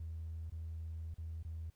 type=tone with dropouts; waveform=triangle; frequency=80.8 Hz; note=E2; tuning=34 cents flat; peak=-37 dBFS; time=0-1.7 s; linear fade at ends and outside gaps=5 ms; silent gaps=0.499-0.521 / 1.142-1.182 / 1.428-1.449 s; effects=tanh soft clip ceiling -38 dBFS + pink hiss -75 dBFS RMS until 1.75 s